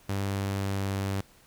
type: tone with pitch glide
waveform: sawtooth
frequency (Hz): 98.8 to 97.89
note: G2 to G2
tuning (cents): +14 to -2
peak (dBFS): -24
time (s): 0.09-1.21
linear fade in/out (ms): 5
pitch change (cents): -16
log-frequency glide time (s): 0.22-0.9
effects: pink hiss -58 dBFS RMS until 1.46 s